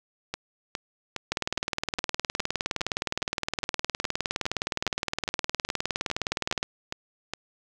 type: two click trains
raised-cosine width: 0.2 ms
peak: -9 / -13 dBFS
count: 104 / 18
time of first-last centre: 1.32-6.629 / 0.34-7.336 s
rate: 19.4 / 2.43 Hz
effects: none